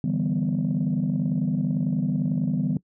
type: chord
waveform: sine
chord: E minor seventh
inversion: third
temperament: equal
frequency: 146.83 / 164.81 / 196 / 246.9 Hz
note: D3 / E3 / G3 / B3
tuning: 0 / 0 / 0 / 0 cents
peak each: -26 dBFS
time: 0.04-2.77 s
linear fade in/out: 2 ms
effects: noise-tail reverb RT60 0.1 s tail -21 dB re dry + tanh soft clip ceiling -16 dBFS